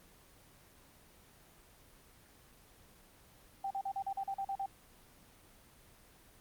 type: tone bursts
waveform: sine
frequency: 784 Hz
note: G5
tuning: in tune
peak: -34 dBFS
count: 10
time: 3.64-4.66 s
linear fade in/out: 5 ms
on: 66 ms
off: 40 ms
effects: pink hiss -61 dBFS RMS until 6.4 s + Opus 24 kbps